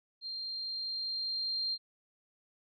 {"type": "tone with level ramp", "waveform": "sine", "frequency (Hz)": 4185, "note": "C8", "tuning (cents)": 0, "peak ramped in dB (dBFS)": [-37, -30], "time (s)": [0.21, 1.78], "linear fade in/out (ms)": 50, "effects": ["MP3 32 kbps"]}